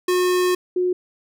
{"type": "tone pair in turn", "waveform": ["square", "sine"], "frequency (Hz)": [362.2, 362.2], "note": ["F#4", "F#4"], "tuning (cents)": [-37, -37], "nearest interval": "unison", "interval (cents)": 0, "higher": "neither", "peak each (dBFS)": -17, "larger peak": "neither", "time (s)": [[0.08, 0.55], [0.76, 0.93]], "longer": "first", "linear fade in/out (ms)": 5, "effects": []}